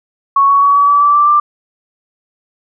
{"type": "tone with pitch steps", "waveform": "sine", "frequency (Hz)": [1108.7, 1119, 1129.4, 1139.9, 1150.5, 1161.1, 1171.9, 1182.8], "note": ["C#6", "C#6", "C#6", "C#6", "D6", "D6", "D6", "D6"], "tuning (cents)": [0, 16, 32, 48, -36, -20, -4, 12], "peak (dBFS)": -6, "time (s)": [0.36, 1.4], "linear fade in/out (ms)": 5, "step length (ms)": 130, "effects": []}